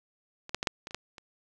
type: clicks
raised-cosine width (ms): 0.2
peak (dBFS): -25 / -11 / -14 / -8 / -22 / -28 / -15 / -28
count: 8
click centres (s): 0.494 / 0.546 / 0.629 / 0.672 / 0.871 / 0.909 / 0.946 / 1.182
effects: none